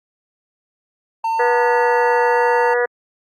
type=tone with pitch glide; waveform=triangle; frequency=903 to 908.2 Hz; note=A5 to A#5; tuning=+45 to -45 cents; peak=-15 dBFS; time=1.24-2.74 s; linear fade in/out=5 ms; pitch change=+10 cents; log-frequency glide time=2.27-2.39 s
type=harmonic tone; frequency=242.7 Hz; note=B3; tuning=30 cents flat; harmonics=2 / 3 / 4 / 5 / 6 / 7 / 8; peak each=-16 / -27 / -28 / -30 / -27 / -24 / -26 dBFS; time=1.39-2.86 s; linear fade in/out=10 ms
effects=Opus 48 kbps